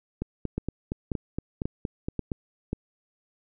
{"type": "two click trains", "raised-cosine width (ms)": 3, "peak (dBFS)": [-16, -15], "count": [10, 5], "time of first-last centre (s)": [[0.22, 2.318], [0.58, 2.731]], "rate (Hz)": [4.29, 1.86], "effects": []}